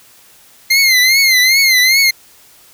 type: tone with vibrato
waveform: 25% pulse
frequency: 2093 Hz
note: C7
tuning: in tune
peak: -4 dBFS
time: 0.7-2.11 s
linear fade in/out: 10 ms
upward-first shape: triangle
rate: 2.5 Hz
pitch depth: 110 cents each way
effects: white hiss -45 dBFS RMS until 2.73 s